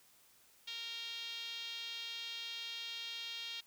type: tone with band-pass filter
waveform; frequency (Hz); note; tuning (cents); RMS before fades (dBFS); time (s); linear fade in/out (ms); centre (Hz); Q
5% pulse; 462.9; A#4; -12; -44; 0.67-3.61; 10; 3400; 3
effects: white hiss -66 dBFS RMS until 3.66 s